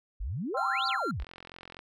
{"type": "exponential two-way sweep", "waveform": "sine", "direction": "up then down", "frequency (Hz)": [41.2, 4823, 41.2], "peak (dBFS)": -31, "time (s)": [0.2, 1.24], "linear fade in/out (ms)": 10, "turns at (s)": 0.87}
{"type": "chord", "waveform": "sine", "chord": "C major", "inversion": "second", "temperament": "equal", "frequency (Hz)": [784, 1046.5, 1318.5], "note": ["G5", "C6", "E6"], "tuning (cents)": [0, 0, 0], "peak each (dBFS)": [-34, -36, -37], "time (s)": [0.54, 0.98], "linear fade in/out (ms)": 10}
{"type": "tone", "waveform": "triangle", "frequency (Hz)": 1376, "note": "F6", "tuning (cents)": -26, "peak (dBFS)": -29, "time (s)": [0.57, 1.11], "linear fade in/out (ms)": 2}
{"type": "click train", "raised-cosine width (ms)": 0.3, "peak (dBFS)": -29, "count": 27, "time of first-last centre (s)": [1.2, 1.791], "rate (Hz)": 44}
{"effects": []}